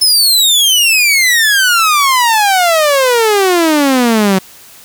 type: exponential sweep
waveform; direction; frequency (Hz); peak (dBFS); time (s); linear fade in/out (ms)
sawtooth; down; 5274 to 185.1; -4; 0.01-4.39; 10
effects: white hiss -38 dBFS RMS until 4.84 s